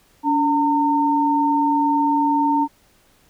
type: tone pair together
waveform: sine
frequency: 286.8 / 911 Hz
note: D4 / A#5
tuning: -41 / -40 cents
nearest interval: octave + minor sixth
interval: 2001 cents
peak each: -19 / -17 dBFS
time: 0.23-2.68 s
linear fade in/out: 50 ms
effects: pink hiss -57 dBFS RMS until 3.29 s